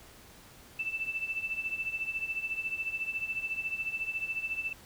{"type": "tone with tremolo", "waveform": "sine", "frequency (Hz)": 2650, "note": "E7", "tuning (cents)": 9, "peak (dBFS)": -28, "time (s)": [0.79, 4.73], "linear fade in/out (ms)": 5, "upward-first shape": "triangle", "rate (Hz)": 14, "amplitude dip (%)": 85, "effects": ["pink hiss -54 dBFS RMS until 4.85 s"]}